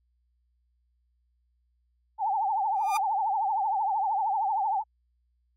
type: tone with vibrato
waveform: sine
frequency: 828 Hz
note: G#5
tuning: 5 cents flat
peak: -24 dBFS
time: 2.18-4.84 s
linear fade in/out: 50 ms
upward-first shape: triangle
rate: 13 Hz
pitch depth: 180 cents each way
type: tone with exponential growth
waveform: 30% pulse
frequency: 1206 Hz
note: D6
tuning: 46 cents sharp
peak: -23 dBFS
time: 2.75-2.97 s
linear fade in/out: 2 ms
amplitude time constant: 47 ms
effects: added 60 Hz sine -68 dBFS peak until 5.56 s + AAC 48 kbps